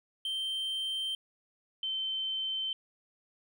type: tone pair in turn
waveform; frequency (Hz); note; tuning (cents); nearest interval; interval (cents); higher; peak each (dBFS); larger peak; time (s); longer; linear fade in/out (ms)
triangle / sine; 3130 / 3092; G7 / G7; -3 / -24; unison; 21; first; -30 / -31; first; 0.25-1.15 / 1.83-2.73; neither; 2
effects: none